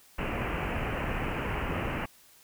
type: low-pass noise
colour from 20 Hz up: pink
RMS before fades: -32 dBFS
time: 0.18-2.06 s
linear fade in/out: 10 ms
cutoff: 2900 Hz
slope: 96 dB/octave
effects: white hiss -58 dBFS RMS until 2.43 s